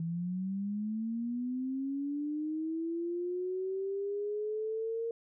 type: linear sweep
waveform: sine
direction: up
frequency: 162.6 to 463.2 Hz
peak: -32 dBFS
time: 0-5.11 s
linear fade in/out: 2 ms
effects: none